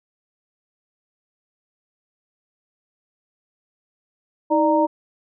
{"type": "tone cluster", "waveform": "sine", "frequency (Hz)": [316.3, 594, 929], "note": ["D#4", "D5", "A#5"], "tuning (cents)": [29, 20, -6], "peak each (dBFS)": -19, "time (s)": [4.5, 4.87], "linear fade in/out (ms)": 20, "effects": []}